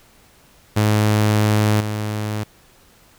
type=tone with level steps; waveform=sawtooth; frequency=106.2 Hz; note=G#2; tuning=39 cents sharp; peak=-10 / -18 dBFS; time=0.76-2.44 s; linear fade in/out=10 ms; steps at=1.8 s; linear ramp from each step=10 ms; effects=pink hiss -52 dBFS RMS until 3.18 s